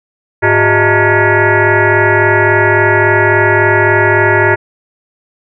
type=tone with frequency modulation; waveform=sine; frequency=659.3 Hz; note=E5; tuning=in tune; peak=-6 dBFS; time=0.42-4.56 s; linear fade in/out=20 ms; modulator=255 Hz; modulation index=5.2; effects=none